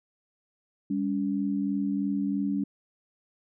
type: tone pair together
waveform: sine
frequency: 199.8 / 282.9 Hz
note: G3 / C#4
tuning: +33 / +35 cents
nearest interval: tritone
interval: 602 cents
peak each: -28 dBFS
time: 0.9-2.64 s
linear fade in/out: 5 ms
effects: none